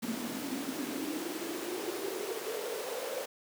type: noise with high-pass filter sweep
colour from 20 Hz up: pink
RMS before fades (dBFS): -37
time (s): 0.02-3.26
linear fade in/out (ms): 10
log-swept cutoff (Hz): 230 to 520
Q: 7.8
effects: none